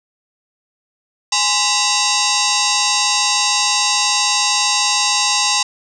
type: tone with frequency modulation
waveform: sine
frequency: 830.6 Hz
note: G#5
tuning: in tune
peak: -13 dBFS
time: 1.32-5.63 s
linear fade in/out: 5 ms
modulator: 933 Hz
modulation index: 7
effects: none